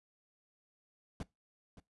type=noise with echo; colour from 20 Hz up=brown; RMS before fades=-40 dBFS; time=1.2-1.23 s; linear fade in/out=2 ms; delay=570 ms; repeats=1; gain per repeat=-14 dB; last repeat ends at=1.8 s; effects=noise-tail reverb RT60 0.2 s tail -21 dB re dry + resampled to 24000 Hz